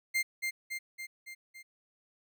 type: tone with echo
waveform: 40% pulse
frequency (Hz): 2100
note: C7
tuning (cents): +6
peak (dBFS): -26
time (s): 0.14-0.23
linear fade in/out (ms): 20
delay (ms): 280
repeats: 5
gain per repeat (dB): -4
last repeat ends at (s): 1.63
effects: none